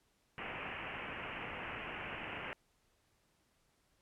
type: low-pass noise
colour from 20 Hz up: white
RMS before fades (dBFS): -44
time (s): 0.38-2.53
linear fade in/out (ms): 0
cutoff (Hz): 2900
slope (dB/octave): 96
effects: pink hiss -75 dBFS RMS until 4.01 s + low-pass 12000 Hz 12 dB/octave